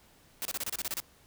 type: noise bursts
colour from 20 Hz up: white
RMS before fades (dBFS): -34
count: 10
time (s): 0.42-1.001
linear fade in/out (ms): 0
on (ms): 32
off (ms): 29
effects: pink hiss -61 dBFS RMS until 1.26 s